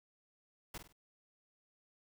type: noise with echo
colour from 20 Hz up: pink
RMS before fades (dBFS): -45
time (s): 0.74-0.78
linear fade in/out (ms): 5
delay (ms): 49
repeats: 3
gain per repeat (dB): -8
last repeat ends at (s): 0.927
effects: none